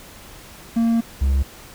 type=tone pair in turn; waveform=triangle; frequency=230 / 67.93 Hz; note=A#3 / C#2; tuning=-23 / -34 cents; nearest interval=octave + major sixth; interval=2111 cents; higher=first; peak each=-13 dBFS; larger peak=neither; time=0.76-1.01 / 1.21-1.43 s; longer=first; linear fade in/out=10 ms; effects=pink hiss -42 dBFS RMS until 1.74 s